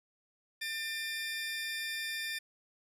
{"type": "tone pair together", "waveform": "25% pulse", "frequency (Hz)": [1793.5, 2394], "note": ["A6", "D7"], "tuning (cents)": [33, 33], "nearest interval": "perfect fourth", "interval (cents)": 500, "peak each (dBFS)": [-33, -36], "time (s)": [0.61, 2.39], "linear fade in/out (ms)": 10, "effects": ["resampled to 32000 Hz", "11-bit"]}